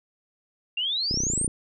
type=exponential sweep; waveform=sine; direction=up; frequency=2730 to 9370 Hz; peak=-24 dBFS; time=0.77-1.47 s; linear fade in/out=5 ms
type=clicks; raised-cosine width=3 ms; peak=-18 dBFS; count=12; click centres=1.111 / 1.142 / 1.174 / 1.204 / 1.236 / 1.268 / 1.301 / 1.336 / 1.377 / 1.414 / 1.445 / 1.478 s
effects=none